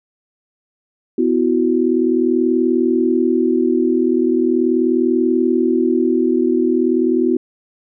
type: chord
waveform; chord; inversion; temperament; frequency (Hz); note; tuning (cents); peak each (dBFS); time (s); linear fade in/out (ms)
sine; B suspended fourth; none; equal with one note detuned; 251 / 329.6 / 370; B3 / E4 / F#4; +28 / 0 / 0; -17; 1.18-7.37; 5
effects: none